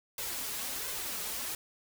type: noise with flanger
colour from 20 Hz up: white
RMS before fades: -37 dBFS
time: 0.18-1.55 s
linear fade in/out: 2 ms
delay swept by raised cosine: 1.9 to 4.9 ms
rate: 1.4 Hz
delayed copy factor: +0.55
effects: none